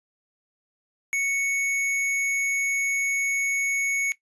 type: tone with tanh clipping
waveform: sine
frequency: 2217 Hz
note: C#7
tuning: in tune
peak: -24 dBFS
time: 1.13-4.12 s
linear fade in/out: 0 ms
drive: 17 dB
effects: noise-tail reverb RT60 0.1 s tail -17 dB re dry + resampled to 24000 Hz